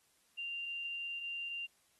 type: tone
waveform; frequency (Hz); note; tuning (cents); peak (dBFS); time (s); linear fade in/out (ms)
sine; 2783; F7; -7; -38; 0.37-1.67; 20
effects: white hiss -72 dBFS RMS until 1.99 s + AAC 32 kbps